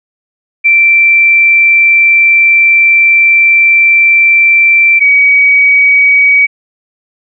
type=tone pair in turn; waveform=sine; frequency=2345 / 2265 Hz; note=D7 / C#7; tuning=-3 / +37 cents; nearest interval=minor second; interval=60 cents; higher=first; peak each=-3 dBFS; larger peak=neither; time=0.64-5 / 5-6.47 s; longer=first; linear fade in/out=20 ms; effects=none